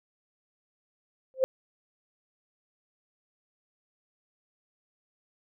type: tone with exponential growth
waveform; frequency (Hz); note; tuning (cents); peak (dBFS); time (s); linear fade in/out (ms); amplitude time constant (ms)
sine; 523.3; C5; 0; -15; 1.34-1.44; 0; 20
effects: none